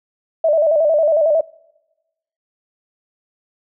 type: tone with vibrato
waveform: sine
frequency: 622.3 Hz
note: D#5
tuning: in tune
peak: -11 dBFS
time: 0.44-1.41 s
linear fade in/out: 5 ms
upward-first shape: square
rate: 11 Hz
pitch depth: 82 cents each way
effects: noise-tail reverb RT60 1.0 s tail -24 dB re dry